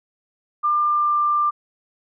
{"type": "tone with pitch glide", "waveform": "sine", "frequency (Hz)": [1196, 1188.4], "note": ["D6", "D6"], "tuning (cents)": [31, 20], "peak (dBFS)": -16, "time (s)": [0.63, 1.51], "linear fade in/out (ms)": 20, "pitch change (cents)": -11, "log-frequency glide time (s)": [0.86, 1.17], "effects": []}